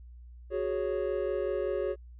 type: chord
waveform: triangle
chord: F# suspended second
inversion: none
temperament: equal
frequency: 370 / 415.3 / 554.4 Hz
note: F#4 / G#4 / C#5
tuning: 0 / 0 / 0 cents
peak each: -31 dBFS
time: 0.5-1.96 s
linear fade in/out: 50 ms
effects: added 60 Hz sine -46 dBFS peak until 2.19 s + resampled to 8000 Hz